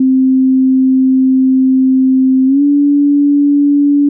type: tone with pitch glide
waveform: sine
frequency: 261.6 to 286.9 Hz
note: C4 to D4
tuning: 0 to -40 cents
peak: -6 dBFS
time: 0-4.09 s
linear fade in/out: 5 ms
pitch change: +160 cents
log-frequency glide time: 2.46-2.62 s
effects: none